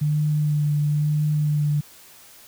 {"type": "tone with vibrato", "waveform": "sine", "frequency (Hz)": 149.3, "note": "D3", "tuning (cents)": 29, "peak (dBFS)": -18, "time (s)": [0.01, 1.81], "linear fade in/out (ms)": 10, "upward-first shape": "sine", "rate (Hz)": 1, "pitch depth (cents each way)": 19, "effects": ["white hiss -48 dBFS RMS until 2.47 s"]}